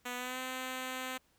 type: tone with pitch glide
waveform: 5% pulse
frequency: 246.9 to 257.5 Hz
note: B3 to C4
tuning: 0 to -28 cents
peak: -26 dBFS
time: 0.05-1.18 s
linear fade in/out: 10 ms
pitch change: +72 cents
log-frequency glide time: 0.16-0.39 s
effects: pink hiss -71 dBFS RMS until 1.38 s